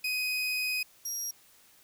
30% pulse tone pair in turn, 2506 / 5653 Hz, D#7 / F8, +12 / +20 cents, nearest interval octave + major second, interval 1408 cents, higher second, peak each -26 / -29 dBFS, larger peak first, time 0.04-0.83 / 1.05-1.31 s, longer first, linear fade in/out 5 ms, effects white hiss -60 dBFS RMS until 1.83 s

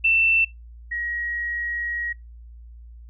sine tone pair in turn, 2676 / 1897.6 Hz, E7 / A#6, +25 / +30 cents, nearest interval tritone, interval 595 cents, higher first, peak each -15 / -25 dBFS, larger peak first, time 0.04-0.45 / 0.91-2.13 s, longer second, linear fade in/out 10 ms, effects noise-tail reverb RT60 0.2 s tail -24 dB re dry + added 58 Hz sine -40 dBFS peak until 3.09 s

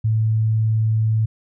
sine tone, 110.2 Hz, A2, 3 cents sharp, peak -15 dBFS, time 0.04-1.26 s, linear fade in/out 10 ms, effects none

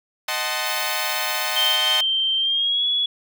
10% pulse chord, D# diminished seventh, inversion none, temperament equal with one note detuned, 622.3 / 749.9 / 880 / 1046.5 Hz, D#5 / F#5 / A5 / C6, 0 / +23 / 0 / 0 cents, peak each -20 dBFS, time 0.28-2.01 s, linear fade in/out 5 ms
violet noise, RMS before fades -32 dBFS, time 0.65-1.77 s, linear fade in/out 20 ms
sine tone with pitch glide, 3136 to 3381 Hz, G7 to G#7, 0 to +30 cents, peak -18 dBFS, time 1.56-3.06 s, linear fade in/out 5 ms, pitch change +130 cents, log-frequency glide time 2.38-2.86 s
effects none

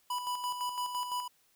square tone with tremolo, 987.8 Hz, B5, in tune, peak -32 dBFS, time 0.1-1.28 s, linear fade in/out 5 ms, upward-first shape square, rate 5.9 Hz, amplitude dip 50%, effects white hiss -69 dBFS RMS until 1.55 s

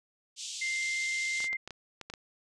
white band-pass noise, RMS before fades -40 dBFS, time 0.36-1.49 s, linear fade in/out 50 ms, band 2800 to 7900 Hz, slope 48 dB/octave
sine tone, 2093 Hz, C7, in tune, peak -30 dBFS, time 0.61-1.57 s, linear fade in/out 10 ms
clicks, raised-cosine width 0.2 ms, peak -24 dBFS, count 8, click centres 1.404 / 1.443 / 1.53 / 1.676 / 1.707 / 2.013 / 2.1 / 2.138 s
effects none

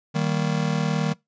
square chord, Eb major, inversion none, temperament just, 155.56 / 194.45 / 233.3 Hz, Eb3 / G3 / Bb3, 0 / -14 / +2 cents, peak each -24 / -28 / -30 dBFS, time 0.14-1.14 s, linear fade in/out 20 ms, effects noise-tail reverb RT60 0.2 s tail -24 dB re dry + resampled to 16000 Hz

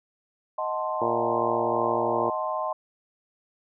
sine chord, D# diminished seventh, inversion none, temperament equal with one note detuned, 625.9 / 740 / 880 / 1046.5 Hz, D#5 / F#5 / A5 / C6, +10 / 0 / 0 / 0 cents, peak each -30 / -34 / -33 / -30 dBFS, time 0.58-2.73 s, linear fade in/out 5 ms
harmonic tone, 116.54 Hz, A#2, in tune, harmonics 1 / 2 / 3 / 4 / 5 / 6 / 7 / 8 / 9, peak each -40 / -36 / -30 / -30 / -32 / -35 / -34 / -32 / -41 dBFS, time 1.01-2.3 s, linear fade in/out 5 ms
effects none

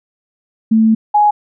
sine tone pair in turn, 221.5 / 834.5 Hz, A3 / G#5, +12 / +8 cents, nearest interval octave + major seventh, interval 2296 cents, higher second, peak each -7 dBFS, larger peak neither, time 0.71-0.95 / 1.14-1.31 s, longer first, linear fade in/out 10 ms, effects none

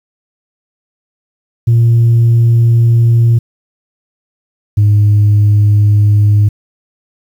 sine tone pair in turn, 116.54 / 103.83 Hz, A#2 / G#2, 0 / 0 cents, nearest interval major second, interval 200 cents, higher first, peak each -3 dBFS, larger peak neither, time 1.67-3.39 / 4.77-6.49 s, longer neither, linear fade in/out 10 ms, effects tanh soft clip ceiling -3 dBFS + 7-bit

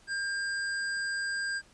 square tone, 1601 Hz, G6, 36 cents sharp, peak -31 dBFS, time 0.07-1.62 s, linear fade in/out 50 ms, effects pink hiss -60 dBFS RMS until 1.73 s + resampled to 22050 Hz

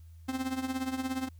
45% pulse tone with tremolo, 261.6 Hz, C4, in tune, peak -28 dBFS, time 0.28-1.29 s, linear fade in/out 10 ms, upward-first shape triangle, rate 17 Hz, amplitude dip 80%, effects added 82 Hz sine -48 dBFS peak until 1.39 s + white hiss -71 dBFS RMS until 1.39 s

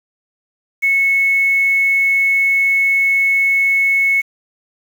sine tone with quantisation, 2199 Hz, C#7, 14 cents flat, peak -11 dBFS, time 0.82-4.22 s, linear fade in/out 20 ms, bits 6, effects none

